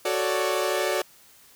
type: chord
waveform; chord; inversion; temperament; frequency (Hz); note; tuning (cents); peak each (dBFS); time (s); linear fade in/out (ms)
sawtooth; D major seventh; first; equal; 370 / 440 / 554.4 / 587.3; F#4 / A4 / C#5 / D5; 0 / 0 / 0 / 0; -24 / -26 / -26 / -24; 0.05-1.02; 5
effects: white hiss -54 dBFS RMS until 1.55 s